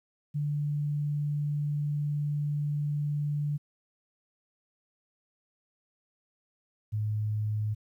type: tone pair in turn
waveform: sine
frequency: 146.83 / 106.75 Hz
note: D3 / G#2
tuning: 0 / +48 cents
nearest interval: tritone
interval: 552 cents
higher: first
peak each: -27 / -27 dBFS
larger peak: neither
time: 0.34-3.58 / 6.92-7.75 s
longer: first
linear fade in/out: 20 ms
effects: 11-bit